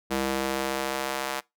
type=tone with high-pass filter sweep; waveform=square; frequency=67 Hz; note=C2; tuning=42 cents sharp; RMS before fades=-29 dBFS; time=0.1-1.41 s; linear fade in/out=20 ms; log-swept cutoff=270 to 770 Hz; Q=0.89; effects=noise-tail reverb RT60 0.2 s tail -24 dB re dry